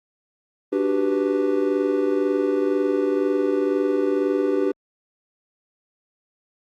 triangle chord, G major seventh, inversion second, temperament equal, 293.7 / 370 / 392 / 493.9 Hz, D4 / F#4 / G4 / B4, 0 / 0 / 0 / 0 cents, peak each -22 / -25 / -20 / -24 dBFS, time 0.72-4.72 s, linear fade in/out 10 ms, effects Opus 32 kbps

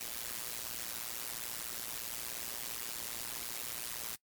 white noise with amplitude modulation, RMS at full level -37 dBFS, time 0-4.16 s, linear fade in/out 10 ms, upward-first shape sine, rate 117 Hz, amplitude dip 95%, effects noise-tail reverb RT60 0.1 s tail -22 dB re dry + MP3 96 kbps

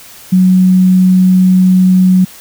sine tone, 185 Hz, F#3, in tune, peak -4 dBFS, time 0.32-2.25 s, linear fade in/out 10 ms, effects white hiss -35 dBFS RMS until 2.4 s

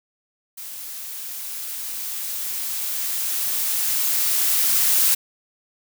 blue noise with level ramp, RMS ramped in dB -35 to -17 dBFS, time 0.57-5.15 s, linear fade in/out 10 ms, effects none

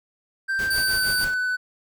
triangle tone with pitch glide, 1568 to 1498.1 Hz, G6 to F#6, 0 to +21 cents, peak -20 dBFS, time 0.48-1.57 s, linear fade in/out 20 ms, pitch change -79 cents, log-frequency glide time 0.72-1.14 s
pink noise with tremolo, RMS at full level -33 dBFS, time 0.59-1.34 s, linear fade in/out 0 ms, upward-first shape triangle, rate 6.5 Hz, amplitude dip 80%
sawtooth tone, 4624 Hz, D8, 28 cents flat, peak -21 dBFS, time 0.7-1.25 s, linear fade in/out 10 ms
effects none

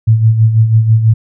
sine tone with tremolo, 111.4 Hz, A2, 22 cents sharp, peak -3 dBFS, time 0.07-1.14 s, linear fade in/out 10 ms, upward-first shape sine, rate 6.1 Hz, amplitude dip 60%, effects none

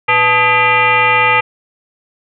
sine tone with frequency modulation, 1629 Hz, G#6, 34 cents flat, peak -8 dBFS, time 0.08-1.41 s, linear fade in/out 10 ms, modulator 378 Hz, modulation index 2.7, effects none

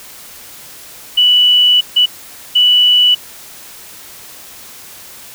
sine tone bursts at uneven times, 2960 Hz, F#7, in tune, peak -6 dBFS, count 3, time 1.17-1.81 / 1.96-2.06 / 2.55-3.15 s, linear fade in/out 10 ms, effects white hiss -35 dBFS RMS until 5.34 s

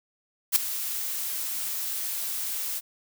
blue noise with ADSR envelope, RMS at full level -17 dBFS, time 0.52-2.81 s, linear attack 40 ms, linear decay 4 ms, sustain -14 dB, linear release 34 ms, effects none

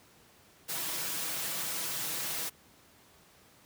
white noise with comb filter, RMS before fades -35 dBFS, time 0.68-2.5 s, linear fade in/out 20 ms, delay 6.1 ms, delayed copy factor +0.6, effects pink hiss -60 dBFS RMS until 3.65 s + high-pass 80 Hz 12 dB/octave

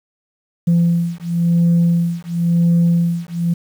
sine beating tone pair, 170 / 170.96 Hz, F3 / F3, -46 / -37 cents, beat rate 0.96 Hz, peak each -14 dBFS, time 0.67-3.54 s, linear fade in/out 10 ms, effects tanh soft clip ceiling -8 dBFS + 7-bit

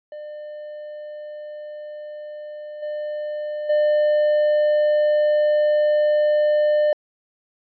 triangle tone with level steps, 600 Hz, D5, 37 cents sharp, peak -30 / -23 / -13 dBFS, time 0.12-6.93 s, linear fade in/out 2 ms, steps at 2.82 / 3.69 s, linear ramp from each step 10 ms, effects resampled to 11025 Hz

